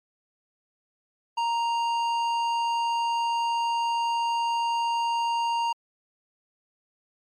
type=tone with tanh clipping; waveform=triangle; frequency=932.3 Hz; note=A#5; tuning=in tune; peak=-25 dBFS; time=1.37-5.73 s; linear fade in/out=10 ms; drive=16 dB; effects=MP3 64 kbps